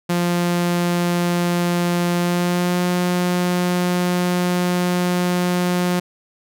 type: tone with pitch glide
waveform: sawtooth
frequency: 174.61 to 178.38 Hz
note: F3 to F3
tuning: 0 to +37 cents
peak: -13 dBFS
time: 0.09-6 s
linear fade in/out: 10 ms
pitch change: +37 cents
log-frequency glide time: 2.16-2.83 s
effects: none